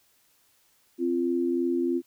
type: tone pair together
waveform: sine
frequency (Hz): 261.6 / 344.7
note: C4 / F4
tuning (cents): 0 / -23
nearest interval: perfect fourth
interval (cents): 477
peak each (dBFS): -27 / -25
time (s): 0.98-2.02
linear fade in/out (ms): 50
effects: white hiss -65 dBFS RMS until 2.06 s